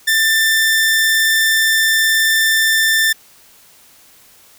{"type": "tone", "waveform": "sawtooth", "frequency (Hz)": 1781, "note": "A6", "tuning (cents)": 21, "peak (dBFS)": -8, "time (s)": [0.07, 3.13], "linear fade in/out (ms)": 10, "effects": ["white hiss -47 dBFS RMS until 4.58 s"]}